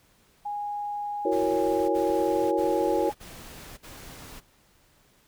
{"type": "tone with pitch glide", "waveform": "sine", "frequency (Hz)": [824, 834.1], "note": ["G#5", "G#5"], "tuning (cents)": [-14, 7], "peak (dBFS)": -29, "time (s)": [0.45, 3.12], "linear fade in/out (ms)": 10, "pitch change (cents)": 21, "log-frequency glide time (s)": [1.83, 2.68]}
{"type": "chord", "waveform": "sine", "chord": "F# dominant seventh", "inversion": "third", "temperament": "equal", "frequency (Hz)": [329.6, 370, 466.2, 554.4], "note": ["E4", "F#4", "A#4", "C#5"], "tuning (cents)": [0, 0, 0, 0], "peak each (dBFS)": -28, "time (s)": [1.25, 3.1], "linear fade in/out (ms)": 5}
{"type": "noise bursts", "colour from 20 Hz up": "pink", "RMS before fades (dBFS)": -44, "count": 5, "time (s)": [1.31, 4.406], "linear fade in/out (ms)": 20, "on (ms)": 580, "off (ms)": 49}
{"effects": ["pink hiss -62 dBFS RMS until 5.27 s"]}